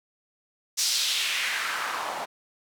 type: noise with band-pass filter sweep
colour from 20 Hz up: white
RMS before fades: -28 dBFS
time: 0.77-2.26 s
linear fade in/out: 20 ms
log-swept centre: 5700 to 690 Hz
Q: 2
effects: none